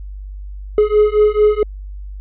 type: beating tone pair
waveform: triangle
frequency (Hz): 419.8 / 424.3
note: G#4 / G#4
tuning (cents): +19 / +37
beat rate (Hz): 4.5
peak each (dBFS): -11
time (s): 0.78-1.63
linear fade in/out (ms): 2
effects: added 49 Hz sine -27 dBFS peak until 2.2 s + resampled to 8000 Hz